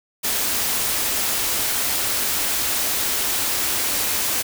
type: band-stop noise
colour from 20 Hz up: white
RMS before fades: -22 dBFS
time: 0.23-4.43 s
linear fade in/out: 20 ms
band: 130 to 190 Hz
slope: 96 dB/octave
effects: none